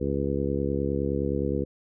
harmonic tone, 69.7 Hz, C#2, 10 cents sharp, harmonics 1 / 2 / 3 / 4 / 5 / 6 / 7, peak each -32 / -32 / -32 / -32 / -32 / -32 / -32 dBFS, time 0-1.65 s, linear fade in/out 20 ms, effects none

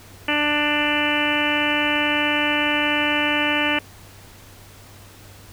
harmonic tone, 295.9 Hz, D4, 13 cents sharp, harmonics 1 / 2 / 3 / 4 / 5 / 6 / 7 / 8 / 9 / 10, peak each -25 / -28 / -28 / -31 / -29 / -26 / -30 / -26 / -27 / -26 dBFS, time 0.28-3.79 s, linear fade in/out 5 ms, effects added 98 Hz sine -46 dBFS peak until 5.52 s + pink hiss -46 dBFS RMS until 5.52 s

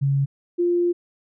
sine tone pair in turn, 138.59 / 349.2 Hz, C#3 / F4, 0 / 0 cents, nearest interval octave + major third, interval 1600 cents, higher second, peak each -17 / -17 dBFS, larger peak neither, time 0.01-0.26 / 0.58-0.93 s, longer second, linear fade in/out 20 ms, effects none

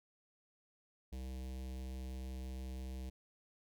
square tone with notch filter, 64.5 Hz, C2, 24 cents flat, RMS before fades -44 dBFS, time 1.12-3.1 s, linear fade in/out 10 ms, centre 1300 Hz, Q 0.68, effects none

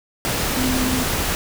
sine tone in noise, 255.8 Hz, C4, 39 cents flat, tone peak -21 dBFS, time 0.57-1.03 s, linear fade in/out 0 ms, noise pink, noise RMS -22 dBFS, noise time 0.25-1.35 s, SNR -2 dB, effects none

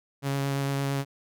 sawtooth tone with vibrato, 138.59 Hz, C#3, in tune, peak -22 dBFS, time 0.22-1.05 s, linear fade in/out 50 ms, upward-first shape sine, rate 8.8 Hz, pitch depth 11 cents each way, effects none

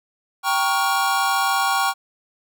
square chord, G half-diminished seventh, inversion none, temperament equal with one note detuned, 784 / 932.3 / 1108.7 / 1418.9 Hz, G5 / Bb5 / Db6 / F6, 0 / 0 / 0 / +27 cents, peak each -23 / -28 / -23 / -25 dBFS, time 0.43-1.94 s, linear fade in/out 50 ms, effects none

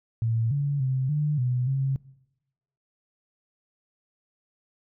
sine tone with pitch steps, 113.9 / 142.5 / 131.1 / 149.2 / 124.8 / 135.1 Hz, A#2 / C#3 / C3 / D3 / B2 / C#3, -40 / +48 / +4 / +28 / +19 / -44 cents, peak -22 dBFS, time 0.22-1.96 s, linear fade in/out 0 ms, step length 290 ms, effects noise-tail reverb RT60 0.9 s tail -21 dB re dry

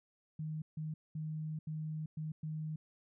sine tone bursts at uneven times, 155.56 Hz, D#3, in tune, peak -37 dBFS, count 6, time 0.39-0.62 / 0.77-0.94 / 1.15-1.59 / 1.67-2.06 / 2.17-2.32 / 2.43-2.76 s, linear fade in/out 5 ms, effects none

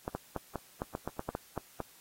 clicks, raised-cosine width 1 ms, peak -20 dBFS, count 12, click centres 0.079 / 0.15 / 0.363 / 0.557 / 0.819 / 0.951 / 1.076 / 1.194 / 1.29 / 1.351 / 1.577 / 1.803 s, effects white hiss -59 dBFS RMS until 2 s + AAC 48 kbps

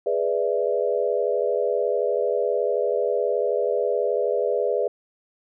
sine chord, E dominant seventh, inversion first, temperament equal, 415.3 / 493.9 / 587.3 / 659.3 Hz, G#4 / B4 / D5 / E5, 0 / 0 / 0 / 0 cents, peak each -25 / -24 / -26 / -29 dBFS, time 0.06-4.88 s, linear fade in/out 5 ms, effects none

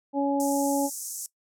harmonic tone, 280 Hz, C#4, 18 cents sharp, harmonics 1 / 2 / 3, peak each -24 / -28 / -29 dBFS, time 0.13-0.9 s, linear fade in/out 50 ms
pink high-pass noise, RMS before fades -33 dBFS, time 0.4-1.26 s, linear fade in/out 0 ms, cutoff 6000 Hz, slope 48 dB/octave
effects noise-tail reverb RT60 0.1 s tail -19 dB re dry + low-pass 12000 Hz 12 dB/octave

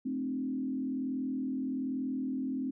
sine tone with frequency modulation, 261.6 Hz, C4, in tune, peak -31 dBFS, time 0.05-2.71 s, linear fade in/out 10 ms, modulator 41.2 Hz, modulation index 0.82, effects none

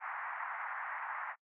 pink band-pass noise, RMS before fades -41 dBFS, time 0-1.36 s, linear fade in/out 50 ms, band 800 to 2000 Hz, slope 48 dB/octave, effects noise-tail reverb RT60 0.1 s tail -24 dB re dry

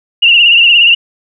sine tone with vibrato, 2794 Hz, F7, in tune, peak -3 dBFS, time 0.22-0.95 s, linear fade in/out 10 ms, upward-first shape triangle, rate 17 Hz, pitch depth 79 cents each way, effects none

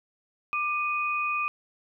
sine tone pair together, 1191 / 2489 Hz, D6 / D#7, +24 / 0 cents, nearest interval octave + minor second, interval 1276 cents, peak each -28 dBFS, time 0.53-1.48 s, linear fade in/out 0 ms, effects none

